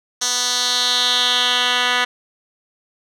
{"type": "tone with band-pass filter sweep", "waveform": "10% pulse", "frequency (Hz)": 246.9, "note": "B3", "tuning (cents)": 0, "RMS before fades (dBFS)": -18, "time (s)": [0.21, 2.05], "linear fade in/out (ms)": 10, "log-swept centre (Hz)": [5600, 2400], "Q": 2.8, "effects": []}